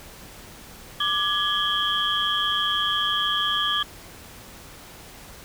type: tone cluster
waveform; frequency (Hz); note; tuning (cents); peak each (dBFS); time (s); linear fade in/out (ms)
sine; 1180 / 1681 / 3132 / 3326; D6 / G#6 / G7 / G#7; +8 / +20 / -2 / +2; -26 / -29 / -26 / -25; 1-3.83; 5
effects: tanh soft clip ceiling -10 dBFS + pink hiss -44 dBFS RMS until 5.44 s